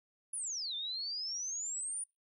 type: exponential two-way sweep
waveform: sine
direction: down then up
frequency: 10548 to 3530 to 9620 Hz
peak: -36 dBFS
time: 0.33-2.04 s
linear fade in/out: 5 ms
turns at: 0.75 s
effects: noise-tail reverb RT60 0.2 s tail -24 dB re dry